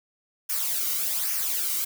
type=noise with flanger; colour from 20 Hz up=blue; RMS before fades=-27 dBFS; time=0.49-1.85 s; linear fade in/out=10 ms; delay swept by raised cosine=0.25 to 1.19 ms; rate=1.2 Hz; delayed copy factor=-0.65; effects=none